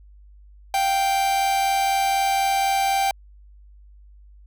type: tone pair together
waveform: 45% pulse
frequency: 698.5 / 782.5 Hz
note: F5 / G5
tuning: 0 / -3 cents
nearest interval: major second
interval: 197 cents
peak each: -30 / -19 dBFS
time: 0.74-3.11 s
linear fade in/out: 2 ms
effects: added 50 Hz sine -45 dBFS peak until 4.46 s